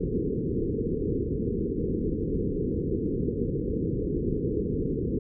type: low-pass noise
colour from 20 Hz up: white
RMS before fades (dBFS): -28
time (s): 0-5.19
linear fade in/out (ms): 10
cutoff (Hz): 470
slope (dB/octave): 96
effects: none